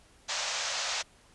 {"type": "band-pass noise", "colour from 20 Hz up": "white", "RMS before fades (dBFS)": -33, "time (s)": [0.28, 1.03], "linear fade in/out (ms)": 20, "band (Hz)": [530, 6900], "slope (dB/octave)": 48, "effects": ["pink hiss -60 dBFS RMS until 1.34 s", "resampled to 24000 Hz"]}